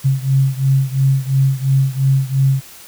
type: beating tone pair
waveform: sine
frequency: 133.8 / 136.7 Hz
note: C3 / C#3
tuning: +39 / -24 cents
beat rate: 2.9 Hz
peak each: -14 / -16 dBFS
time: 0.04-2.61 s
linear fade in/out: 20 ms
effects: white hiss -39 dBFS RMS until 2.87 s